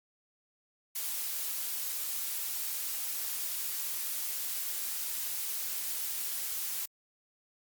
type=noise; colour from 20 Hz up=blue; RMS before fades=-35 dBFS; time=0.95-6.86 s; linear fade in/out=10 ms; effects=Opus 48 kbps